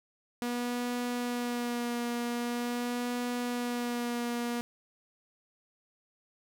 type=tone with vibrato; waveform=sawtooth; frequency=241.3 Hz; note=B3; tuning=40 cents flat; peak=-27 dBFS; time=0.42-4.61 s; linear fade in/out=0 ms; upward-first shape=sine; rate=0.44 Hz; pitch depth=19 cents each way; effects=none